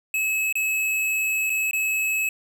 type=tone with dropouts; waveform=square; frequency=2583 Hz; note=E7; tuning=36 cents flat; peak=-22 dBFS; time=0.14-2.29 s; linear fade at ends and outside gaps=2 ms; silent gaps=0.526-0.554 / 1.497-1.501 / 1.711-1.732 s; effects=none